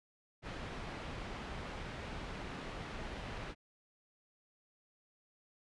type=low-pass noise; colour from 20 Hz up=pink; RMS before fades=-44 dBFS; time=0.42-3.55 s; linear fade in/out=50 ms; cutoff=3000 Hz; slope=12 dB/octave; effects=resampled to 24000 Hz